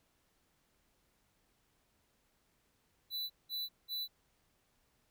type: tone bursts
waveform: square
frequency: 3978 Hz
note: B7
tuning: 12 cents sharp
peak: -37 dBFS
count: 3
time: 3.1-4.08 s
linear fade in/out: 50 ms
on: 200 ms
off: 190 ms
effects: pink hiss -75 dBFS RMS until 5.1 s